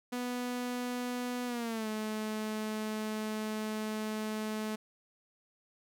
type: tone with pitch glide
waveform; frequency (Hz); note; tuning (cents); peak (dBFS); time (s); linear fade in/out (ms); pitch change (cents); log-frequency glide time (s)
sawtooth; 246.5 to 215.8; B3 to A3; -3 to -33; -30; 0.12-4.76; 10; -230; 1.46-1.88
effects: none